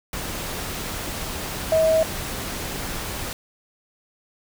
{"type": "tone in noise", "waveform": "sine", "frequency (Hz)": 640, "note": "D#5", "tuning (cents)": 49, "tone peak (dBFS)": -15, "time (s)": [1.72, 2.03], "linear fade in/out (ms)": 2, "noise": "pink", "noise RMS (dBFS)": -30, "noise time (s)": [0.13, 3.33], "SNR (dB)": 12, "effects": []}